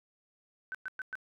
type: tone bursts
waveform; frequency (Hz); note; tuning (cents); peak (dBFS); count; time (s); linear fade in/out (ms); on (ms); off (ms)
sine; 1524; G6; -49; -35; 4; 0.72-1.154; 0; 26; 110
effects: none